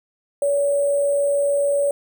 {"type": "tone with sample-and-hold", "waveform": "sine", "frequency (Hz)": 567, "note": "C#5", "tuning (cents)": 39, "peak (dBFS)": -16, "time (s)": [0.42, 1.91], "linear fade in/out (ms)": 2, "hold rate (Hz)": 8820, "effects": []}